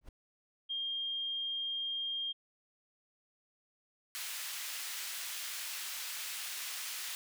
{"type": "noise with exponential growth", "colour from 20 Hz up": "brown", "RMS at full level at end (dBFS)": -41, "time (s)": [0.01, 0.09], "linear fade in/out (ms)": 5, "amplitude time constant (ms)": 17}
{"type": "tone", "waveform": "sine", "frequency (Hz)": 3213, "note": "G7", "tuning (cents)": 42, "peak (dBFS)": -34, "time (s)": [0.69, 2.33], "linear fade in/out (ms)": 20}
{"type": "high-pass noise", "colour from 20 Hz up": "pink", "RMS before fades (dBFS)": -41, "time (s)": [4.15, 7.15], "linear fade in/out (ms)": 0, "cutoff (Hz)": 2100, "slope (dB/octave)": 12}
{"effects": []}